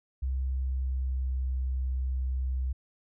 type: tone with pitch glide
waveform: sine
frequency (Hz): 65.4 to 64.5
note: C2 to C2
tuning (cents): 0 to -24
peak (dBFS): -27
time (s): 0.22-2.73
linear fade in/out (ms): 10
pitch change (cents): -24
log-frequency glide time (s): 0.43-1.45
effects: none